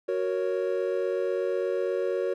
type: chord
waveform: triangle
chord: F# major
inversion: none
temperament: equal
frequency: 370 / 466.2 / 554.4 Hz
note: F#4 / A#4 / C#5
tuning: 0 / 0 / 0 cents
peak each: -27 / -28 / -28 dBFS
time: 0.08-2.34 s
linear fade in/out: 10 ms
effects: none